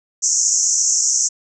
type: band-pass noise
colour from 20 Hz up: pink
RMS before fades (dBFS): -17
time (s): 0.22-1.29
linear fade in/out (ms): 20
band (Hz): 5700 to 7400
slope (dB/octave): 96
effects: none